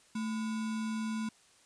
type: tone with sample-and-hold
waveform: sine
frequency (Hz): 220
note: A3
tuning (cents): 0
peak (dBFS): -32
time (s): 0.15-1.29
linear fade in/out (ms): 5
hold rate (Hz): 1225
effects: white hiss -63 dBFS RMS until 1.65 s + resampled to 22050 Hz